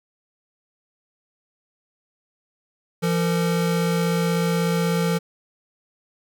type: tone pair together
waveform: square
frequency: 170.4 / 454.9 Hz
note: F3 / A#4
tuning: -42 / -42 cents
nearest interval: octave + perfect fourth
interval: 1700 cents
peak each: -21 / -26 dBFS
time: 3.02-5.19 s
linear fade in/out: 20 ms
effects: none